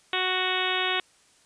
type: harmonic tone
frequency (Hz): 370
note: F#4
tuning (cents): 0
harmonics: 1 / 2 / 3 / 4 / 5 / 6 / 7 / 8 / 9 / 10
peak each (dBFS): -33 / -33 / -33 / -33 / -33 / -33 / -33 / -33 / -33 / -33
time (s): 0.13-1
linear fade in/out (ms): 2
effects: white hiss -60 dBFS RMS until 1.45 s + resampled to 22050 Hz